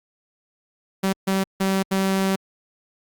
sawtooth tone bursts at uneven times, 192.4 Hz, G3, 32 cents flat, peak -15 dBFS, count 4, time 1.03-1.13 / 1.27-1.44 / 1.6-1.83 / 1.91-2.36 s, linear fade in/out 10 ms, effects Opus 48 kbps

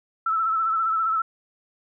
sine tone with vibrato, 1319 Hz, E6, 1 cent sharp, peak -20 dBFS, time 0.26-1.22 s, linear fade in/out 5 ms, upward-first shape sine, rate 15 Hz, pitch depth 43 cents each way, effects none

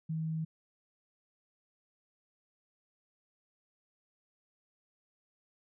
sine tone, 159.7 Hz, D#3, 45 cents sharp, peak -32 dBFS, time 0.09-0.45 s, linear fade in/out 10 ms, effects none

